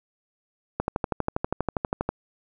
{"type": "click train", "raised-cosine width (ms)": 1, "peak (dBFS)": -10, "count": 17, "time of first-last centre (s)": [0.8, 2.09], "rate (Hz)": 12.4, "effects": []}